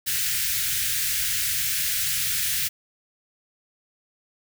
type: band-stop noise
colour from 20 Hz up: white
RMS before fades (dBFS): -25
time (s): 0.06-2.69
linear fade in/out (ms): 20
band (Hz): 160 to 1500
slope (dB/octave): 48
effects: none